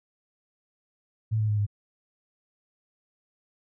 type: tone with pitch steps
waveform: sine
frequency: 110 / 107.55 / 105.15 / 102.81 Hz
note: A2 / A2 / G#2 / G#2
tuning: 0 / -39 / +22 / -17 cents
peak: -22 dBFS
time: 1.31-1.666 s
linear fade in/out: 20 ms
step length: 89 ms
effects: none